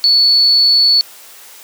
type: tone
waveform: sine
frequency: 4435 Hz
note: C#8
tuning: in tune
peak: -7 dBFS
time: 0.04-1.01 s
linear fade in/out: 0 ms
effects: white hiss -38 dBFS RMS until 1.63 s + high-pass 400 Hz 12 dB/octave